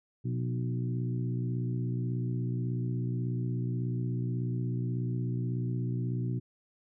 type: harmonic tone with a mistuned harmonic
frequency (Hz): 61.74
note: B1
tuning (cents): 0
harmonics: 2 / 3 / 4 / 5 / 6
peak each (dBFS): -30 / -38 / -41 / -42 / -45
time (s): 0.24-6.4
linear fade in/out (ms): 20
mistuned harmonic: 3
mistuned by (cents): -50
effects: none